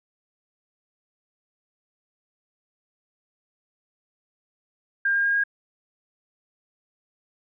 sine tone with pitch steps, 1603 / 1612.3 / 1621.6 / 1631 Hz, G6 / G6 / G#6 / G#6, +38 / +48 / -42 / -32 cents, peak -19 dBFS, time 5.05-5.438 s, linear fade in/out 5 ms, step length 97 ms, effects none

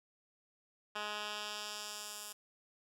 10% pulse tone with band-pass filter sweep, 209.5 Hz, G#3, 15 cents sharp, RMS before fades -43 dBFS, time 0.95-2.33 s, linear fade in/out 10 ms, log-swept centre 2200 to 10000 Hz, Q 0.96, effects none

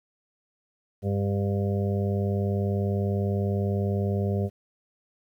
harmonic tone, 100 Hz, G2, 35 cents sharp, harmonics 1 / 2 / 4 / 5 / 6 / 7, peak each -25 / -29 / -32 / -36 / -37 / -41 dBFS, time 1.02-4.5 s, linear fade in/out 50 ms, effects 10-bit

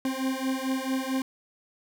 40% pulse beating tone pair, 261.3 / 265.8 Hz, C4 / C4, -2 / +27 cents, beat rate 4.5 Hz, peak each -29 dBFS, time 0.05-1.22 s, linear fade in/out 2 ms, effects none

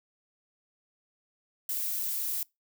violet noise, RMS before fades -32 dBFS, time 1.69-2.43 s, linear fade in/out 2 ms, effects noise-tail reverb RT60 0.2 s tail -24 dB re dry

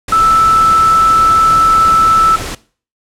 sine tone in noise, 1318.5 Hz, E6, in tune, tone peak -6 dBFS, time 0.12-2.36 s, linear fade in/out 5 ms, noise pink, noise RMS -22 dBFS, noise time 0.08-2.55 s, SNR +13 dB, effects noise-tail reverb RT60 0.4 s tail -19 dB re dry + low-pass 10000 Hz 12 dB/octave

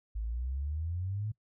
sine exponential sweep, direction up, 51.91 to 110.7 Hz, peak -32 dBFS, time 0.15-1.32 s, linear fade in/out 10 ms, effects noise-tail reverb RT60 0.1 s tail -22 dB re dry

